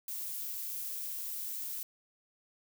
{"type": "noise", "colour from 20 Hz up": "violet", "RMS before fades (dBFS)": -39, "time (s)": [0.08, 1.83], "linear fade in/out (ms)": 2, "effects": []}